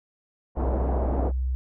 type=low-pass noise; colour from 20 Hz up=white; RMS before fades=-29 dBFS; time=0.55-1.32 s; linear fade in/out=50 ms; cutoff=740 Hz; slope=24 dB/octave
type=tone with pitch glide; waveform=sine; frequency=63.5 to 63.9 Hz; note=B1 to C2; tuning=+49 to -40 cents; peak=-23 dBFS; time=0.57-1.55 s; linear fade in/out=0 ms; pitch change=+11 cents; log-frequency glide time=0.84-1.19 s
effects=none